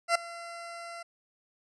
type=tone with ADSR envelope; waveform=20% pulse; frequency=682 Hz; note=F5; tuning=41 cents flat; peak=-15 dBFS; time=0.08-1.03 s; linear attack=72 ms; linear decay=5 ms; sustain=-20 dB; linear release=9 ms; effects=resampled to 24000 Hz